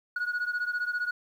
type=beating tone pair; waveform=sine; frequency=1451 / 1466 Hz; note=F#6 / F#6; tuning=-34 / -16 cents; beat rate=15 Hz; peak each=-28 / -30 dBFS; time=0.16-1.11 s; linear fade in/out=5 ms; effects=tanh soft clip ceiling -25 dBFS + 10-bit